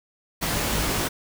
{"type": "noise with comb filter", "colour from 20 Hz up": "pink", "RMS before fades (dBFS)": -25, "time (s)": [0.41, 1.09], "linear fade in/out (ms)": 20, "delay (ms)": 19, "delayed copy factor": 0.55, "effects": []}